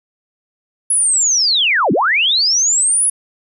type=linear two-way sweep; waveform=sine; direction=down then up; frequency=10500 to 150 to 10500 Hz; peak=-11 dBFS; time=0.9-3.1 s; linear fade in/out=5 ms; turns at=1.92 s; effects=none